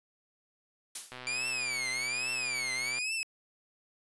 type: noise with exponential decay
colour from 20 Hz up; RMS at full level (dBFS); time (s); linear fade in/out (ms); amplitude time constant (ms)
blue; -32; 0.95-1.25; 5; 64
type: click train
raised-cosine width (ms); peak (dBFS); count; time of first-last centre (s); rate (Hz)
0.3; -27; 236; 1.12-2.985; 126
type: tone with vibrato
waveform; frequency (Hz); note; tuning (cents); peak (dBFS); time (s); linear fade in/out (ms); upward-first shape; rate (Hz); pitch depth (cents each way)
sawtooth; 2349; D7; 0; -28; 1.27-3.23; 0; triangle; 1.2; 240
effects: resampled to 24000 Hz